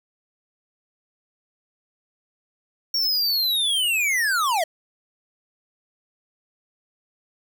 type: linear sweep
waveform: square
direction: down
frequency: 5570 to 611 Hz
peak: -20 dBFS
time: 2.94-4.64 s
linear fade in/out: 5 ms
effects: none